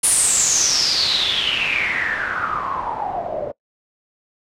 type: noise with low-pass filter sweep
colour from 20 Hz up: white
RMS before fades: -20 dBFS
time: 0.03-3.52 s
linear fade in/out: 10 ms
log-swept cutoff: 10000 to 550 Hz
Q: 9.6
effects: noise-tail reverb RT60 0.1 s tail -22 dB re dry